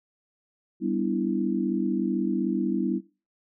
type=chord; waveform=sine; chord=E minor seventh; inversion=first; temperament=equal; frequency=196 / 246.9 / 293.7 / 329.6 Hz; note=G3 / B3 / D4 / E4; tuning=0 / 0 / 0 / 0 cents; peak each=-29 / -29 / -30 / -28 dBFS; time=0.8-3.01 s; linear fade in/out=50 ms; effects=noise-tail reverb RT60 0.3 s tail -18 dB re dry